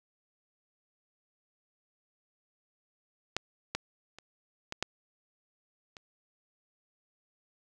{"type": "clicks", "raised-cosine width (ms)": 0.2, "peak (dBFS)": [-12, -14, -30, -19, -12, -29], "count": 6, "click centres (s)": [3.366, 3.75, 4.186, 4.724, 4.826, 5.968], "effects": []}